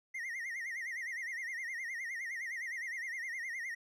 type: tone with vibrato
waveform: triangle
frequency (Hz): 1975.5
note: B6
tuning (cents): 0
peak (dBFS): -36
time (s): 0.14-3.75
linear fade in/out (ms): 10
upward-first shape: sine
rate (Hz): 9.7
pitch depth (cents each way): 140
effects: none